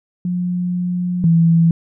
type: tone pair in turn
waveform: sine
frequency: 178.5 / 166.22 Hz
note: F3 / E3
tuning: +38 / +15 cents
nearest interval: minor second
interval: 123 cents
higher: first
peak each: -17 / -9 dBFS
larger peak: second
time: 0.25-1.24 / 1.24-1.71 s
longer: first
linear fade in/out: 2 ms
effects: none